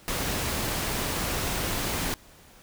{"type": "noise", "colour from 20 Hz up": "pink", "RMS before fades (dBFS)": -29, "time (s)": [0.08, 2.14], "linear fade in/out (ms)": 0, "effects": ["pink hiss -53 dBFS RMS until 2.62 s"]}